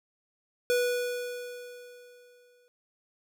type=tone with exponential decay; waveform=square; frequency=490 Hz; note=B4; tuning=14 cents flat; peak=-23 dBFS; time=0.7-2.68 s; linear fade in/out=0 ms; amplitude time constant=430 ms; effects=none